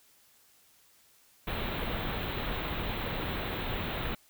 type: band-stop noise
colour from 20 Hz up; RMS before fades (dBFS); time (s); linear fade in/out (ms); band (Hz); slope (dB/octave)
pink; -34; 1.47-4.15; 5; 4000 to 15000; 96
effects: white hiss -63 dBFS RMS until 4.29 s